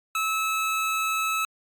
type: tone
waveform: 25% pulse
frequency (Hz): 1300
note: E6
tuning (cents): -24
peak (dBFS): -20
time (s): 0.15-1.45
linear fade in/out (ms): 2
effects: AAC 64 kbps